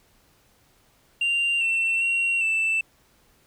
sine tone with pitch steps, 2779 / 2696 / 2741 / 2654 Hz, F7 / E7 / F7 / E7, -9 / +38 / -33 / +11 cents, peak -18 dBFS, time 1.21-2.81 s, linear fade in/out 5 ms, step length 400 ms, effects tanh soft clip ceiling -19 dBFS + pink hiss -61 dBFS RMS until 3.46 s

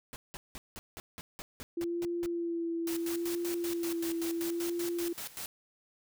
pink noise bursts, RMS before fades -44 dBFS, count 11, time 0.13-2.26 s, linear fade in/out 0 ms, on 30 ms, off 180 ms
sine tone with vibrato, 339.3 Hz, F4, 50 cents flat, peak -31 dBFS, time 1.77-5.13 s, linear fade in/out 5 ms, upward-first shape sine, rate 0.73 Hz, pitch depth 28 cents each way
white noise with tremolo, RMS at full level -40 dBFS, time 2.87-5.46 s, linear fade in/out 2 ms, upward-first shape square, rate 5.2 Hz, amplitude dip 80%
effects none

